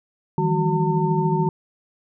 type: tone cluster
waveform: sine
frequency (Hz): 157.2 / 170.8 / 199.3 / 371.9 / 904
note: D#3 / F3 / G3 / F#4 / A5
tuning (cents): +18 / -38 / +29 / +9 / +47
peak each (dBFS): -21 / -26 / -28 / -24 / -24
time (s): 0.38-1.49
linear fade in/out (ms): 2
effects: none